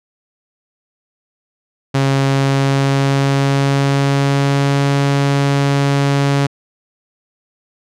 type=tone with pitch glide; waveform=sawtooth; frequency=136.5 to 140.18 Hz; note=C#3 to C#3; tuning=-26 to +20 cents; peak=-8 dBFS; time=1.94-6.47 s; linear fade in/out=10 ms; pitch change=+46 cents; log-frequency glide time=2.21-4.84 s; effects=low-pass 7000 Hz 12 dB/octave